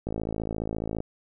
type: click train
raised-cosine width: 2 ms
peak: -17 dBFS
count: 52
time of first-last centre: 0.07-1.004 s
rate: 54.6 Hz
effects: none